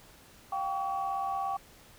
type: tone cluster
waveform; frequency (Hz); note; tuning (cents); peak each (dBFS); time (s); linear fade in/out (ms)
sine; 705 / 782 / 1133; F5 / G5 / C#6; +16 / -4 / +37; -39 / -31 / -34; 0.52-1.57; 5
effects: tanh soft clip ceiling -22 dBFS + pink hiss -56 dBFS RMS until 1.98 s